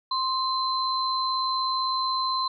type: tone pair together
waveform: sine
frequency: 1046.5 / 4079 Hz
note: C6 / C8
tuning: 0 / -45 cents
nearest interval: 2 octaves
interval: 2355 cents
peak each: -25 / -28 dBFS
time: 0.11-2.48 s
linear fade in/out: 5 ms
effects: none